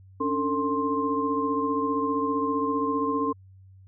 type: tone cluster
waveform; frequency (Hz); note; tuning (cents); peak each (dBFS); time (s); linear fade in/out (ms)
sine; 278.7 / 293.9 / 449.4 / 1053; C#4 / D4 / A4 / C6; +9 / +1 / +37 / +11; -28 / -33 / -29 / -27; 0.2-3.33; 10
effects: added 95 Hz sine -48 dBFS peak until 3.87 s